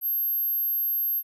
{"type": "tone", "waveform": "sine", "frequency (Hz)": 12540, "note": "G9", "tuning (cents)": -1, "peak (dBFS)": -23, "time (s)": [0.01, 1.23], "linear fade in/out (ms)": 50, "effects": []}